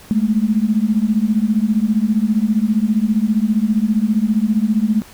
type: beating tone pair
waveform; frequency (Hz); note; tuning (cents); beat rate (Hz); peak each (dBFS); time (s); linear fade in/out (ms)
sine; 207.7 / 222.7; G#3 / A3; 0 / +21; 15; -16; 0.11-5.02; 0
effects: pink hiss -42 dBFS RMS until 5.13 s